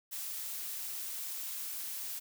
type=noise; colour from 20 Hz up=blue; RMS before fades=-40 dBFS; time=0.11-2.2 s; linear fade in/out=20 ms; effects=none